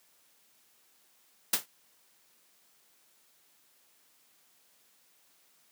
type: noise with exponential decay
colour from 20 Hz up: white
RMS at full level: -21 dBFS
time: 1.53-1.66 s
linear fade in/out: 5 ms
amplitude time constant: 27 ms
effects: white hiss -66 dBFS RMS until 5.71 s + high-pass 150 Hz 12 dB/octave